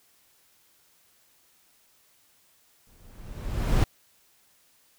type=noise with exponential growth; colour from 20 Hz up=brown; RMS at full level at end=-18 dBFS; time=2.87-3.84 s; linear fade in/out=2 ms; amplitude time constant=210 ms; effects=white hiss -63 dBFS RMS until 4.98 s